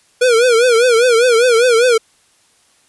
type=tone with vibrato; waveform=square; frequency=477.7 Hz; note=A#4; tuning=42 cents sharp; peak=-9 dBFS; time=0.21-1.98 s; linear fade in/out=10 ms; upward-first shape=triangle; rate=5 Hz; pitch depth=140 cents each way; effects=white hiss -54 dBFS RMS until 2.88 s + resampled to 24000 Hz